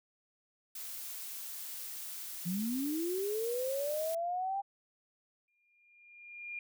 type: noise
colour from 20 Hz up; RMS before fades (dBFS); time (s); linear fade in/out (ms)
blue; -43; 0.75-4.15; 5
type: linear sweep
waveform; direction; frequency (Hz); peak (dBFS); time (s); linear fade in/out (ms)
sine; up; 166.7 to 801; -32; 2.45-4.62; 20
type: tone with exponential growth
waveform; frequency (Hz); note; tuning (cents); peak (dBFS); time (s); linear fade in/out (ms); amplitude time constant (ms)
sine; 2410; D7; +44; -37; 5.48-6.59; 2; 240
effects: none